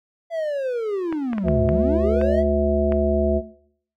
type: linear two-way sweep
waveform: triangle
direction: down then up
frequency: 677 to 97.2 to 677 Hz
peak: -20 dBFS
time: 0.3-2.44 s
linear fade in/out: 50 ms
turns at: 1.64 s
type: clicks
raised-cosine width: 0.5 ms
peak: -16 dBFS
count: 7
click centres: 1.126 / 1.332 / 1.382 / 1.484 / 1.69 / 2.214 / 2.922 s
type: harmonic tone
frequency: 72.4 Hz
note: D2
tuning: 24 cents flat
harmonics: 1 / 3 / 5 / 7 / 9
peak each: -23 / -23 / -24 / -31 / -22 dBFS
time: 1.43-3.42 s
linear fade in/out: 50 ms
effects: noise-tail reverb RT60 0.6 s tail -17 dB re dry